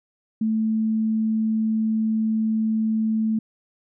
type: tone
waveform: sine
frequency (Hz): 220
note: A3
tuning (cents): 0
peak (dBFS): -19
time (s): 0.41-3.39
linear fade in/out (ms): 5
effects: none